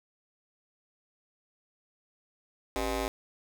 15% pulse ring-modulated tone, 220 Hz, A3, in tune, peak -20 dBFS, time 2.76-3.08 s, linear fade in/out 0 ms, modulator 169 Hz, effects none

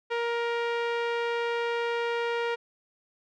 sawtooth tone with low-pass filter, 469.7 Hz, A#4, 13 cents sharp, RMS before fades -29 dBFS, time 0.1-2.56 s, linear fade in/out 20 ms, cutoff 2600 Hz, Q 1.2, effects none

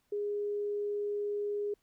sine tone, 411.7 Hz, G#4, 15 cents flat, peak -31 dBFS, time 0.12-1.74 s, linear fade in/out 5 ms, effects pink hiss -75 dBFS RMS until 1.82 s

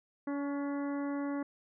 harmonic tone with a mistuned harmonic, 283.8 Hz, C#4, 41 cents sharp, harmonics 1 / 2 / 3 / 4 / 5 / 6 / 7, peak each -33 / -42 / -47 / -47 / -51 / -53 / -54 dBFS, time 0.27-1.43 s, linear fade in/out 5 ms, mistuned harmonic 4, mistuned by -23 cents, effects none

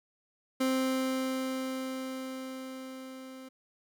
30% pulse tone with level ramp, 261.6 Hz, C4, in tune, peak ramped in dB -23 to -42 dBFS, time 0.6-3.49 s, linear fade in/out 10 ms, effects none

